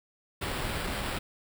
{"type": "noise with sample-and-hold", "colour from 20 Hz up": "pink", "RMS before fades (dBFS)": -33, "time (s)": [0.41, 1.19], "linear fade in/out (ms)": 10, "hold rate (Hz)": 6300, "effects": []}